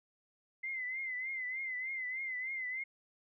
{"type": "tone with vibrato", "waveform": "sine", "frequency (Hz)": 2060, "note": "C7", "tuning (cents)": -28, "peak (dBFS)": -36, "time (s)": [0.63, 2.84], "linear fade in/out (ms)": 10, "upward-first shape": "triangle", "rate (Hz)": 3.3, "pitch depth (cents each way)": 80, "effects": []}